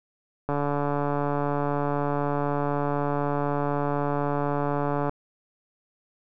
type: click train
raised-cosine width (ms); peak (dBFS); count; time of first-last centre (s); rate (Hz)
1; -13; 664; 0.49-5.094; 144
effects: none